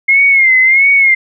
sine tone with vibrato, 2135 Hz, C7, 34 cents sharp, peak -5 dBFS, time 0.08-1.15 s, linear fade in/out 10 ms, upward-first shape sine, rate 1.5 Hz, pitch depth 81 cents each way, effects none

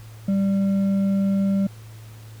sine tone with hard clipping, 196 Hz, G3, in tune, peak -19 dBFS, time 0.28-1.67 s, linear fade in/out 5 ms, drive 4 dB, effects added 110 Hz sine -39 dBFS peak until 2.4 s + pink hiss -50 dBFS RMS until 2.4 s

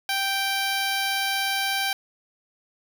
10% pulse tone, 783 Hz, G5, 2 cents flat, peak -15 dBFS, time 0.09-1.93 s, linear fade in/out 2 ms, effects 8-bit

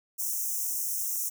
white high-pass noise, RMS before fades -31 dBFS, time 0.18-1.3 s, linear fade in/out 20 ms, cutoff 5600 Hz, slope 96 dB/octave, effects none

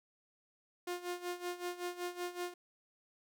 sawtooth tone with tremolo, 354.5 Hz, F4, 26 cents sharp, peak -32 dBFS, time 0.87-2.54 s, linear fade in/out 5 ms, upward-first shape sine, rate 5.3 Hz, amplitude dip 80%, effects none

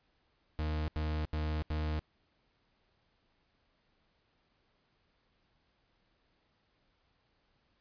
40% pulse tone bursts, 77 Hz, D#2, 17 cents flat, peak -31 dBFS, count 4, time 0.59-1.993 s, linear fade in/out 0 ms, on 290 ms, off 81 ms, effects pink hiss -74 dBFS RMS until 7.8 s + resampled to 11025 Hz

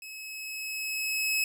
sawtooth tone with level ramp, 2574 Hz, E7, 42 cents flat, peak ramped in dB -38 to -21 dBFS, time 0.02-1.44 s, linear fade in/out 2 ms, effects none

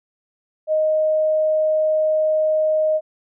sine tone, 622.3 Hz, D#5, in tune, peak -15 dBFS, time 0.67-3.01 s, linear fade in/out 50 ms, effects none

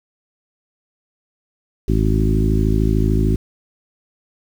harmonic tone with a mistuned harmonic, 53.3 Hz, G#1, 46 cents sharp, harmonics 1 / 2 / 3 / 4 / 5 / 6 / 7, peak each -17 / -20 / -22 / -23 / -24 / -25 / -25 dBFS, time 1.88-3.36 s, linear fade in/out 5 ms, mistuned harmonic 1, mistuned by -34 cents, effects 7-bit

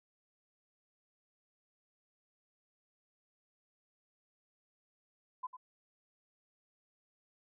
sine tone with echo, 1010 Hz, B5, 39 cents sharp, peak -36 dBFS, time 5.43-5.47 s, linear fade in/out 10 ms, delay 99 ms, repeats 1, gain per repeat -10 dB, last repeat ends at 5.569 s, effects none

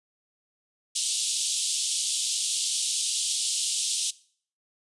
white band-pass noise, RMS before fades -28 dBFS, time 0.95-4.11 s, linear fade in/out 10 ms, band 3000 to 9700 Hz, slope 48 dB/octave, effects noise-tail reverb RT60 0.5 s tail -20 dB re dry + resampled to 24000 Hz

